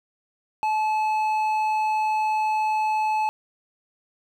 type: tone with hard clipping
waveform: sine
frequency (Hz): 863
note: A5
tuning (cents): -34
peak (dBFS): -22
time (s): 0.63-3.29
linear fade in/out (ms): 0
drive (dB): 6
effects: none